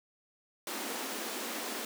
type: high-pass noise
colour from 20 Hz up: pink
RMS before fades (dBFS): -38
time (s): 0.67-1.85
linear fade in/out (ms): 2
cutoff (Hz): 210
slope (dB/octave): 96
effects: none